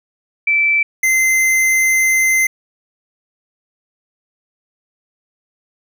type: tone pair in turn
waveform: sine / square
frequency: 2325 / 2071 Hz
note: D7 / C7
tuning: -18 / -18 cents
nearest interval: major second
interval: 200 cents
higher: first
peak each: -11 / -12 dBFS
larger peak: first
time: 0.47-0.83 / 1.03-2.47 s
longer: second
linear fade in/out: 5 ms
effects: none